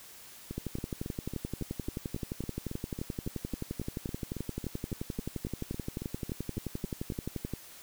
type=two click trains; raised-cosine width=3 ms; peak=-21 / -24 dBFS; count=81 / 25; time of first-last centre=0.58-7.537 / 0.51-7.122 s; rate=11.5 / 3.63 Hz; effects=white hiss -51 dBFS RMS until 7.82 s